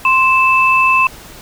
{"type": "tone pair together", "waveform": "sine", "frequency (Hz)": [1045.3, 2634], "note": ["C6", "E7"], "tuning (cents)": [-2, -2], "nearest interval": "octave + major third", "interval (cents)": 1600, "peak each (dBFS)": -11, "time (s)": [0.05, 1.07], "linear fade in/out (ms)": 2, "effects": ["pink hiss -36 dBFS RMS until 1.41 s"]}